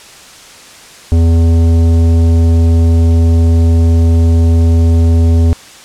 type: tone with tanh clipping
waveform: sine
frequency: 83 Hz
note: E2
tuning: 12 cents sharp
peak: -7 dBFS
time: 1.12-5.53 s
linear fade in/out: 0 ms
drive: 13 dB
effects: white hiss -35 dBFS RMS until 5.84 s + low-pass 8000 Hz 12 dB/octave